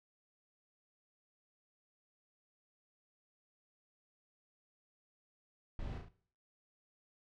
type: noise with echo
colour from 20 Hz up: brown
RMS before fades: -42 dBFS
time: 5.79-5.98 s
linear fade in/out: 2 ms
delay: 35 ms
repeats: 3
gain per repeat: -4 dB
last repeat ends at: 6.085 s
effects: noise-tail reverb RT60 0.5 s tail -17 dB re dry + low-pass 4000 Hz 12 dB/octave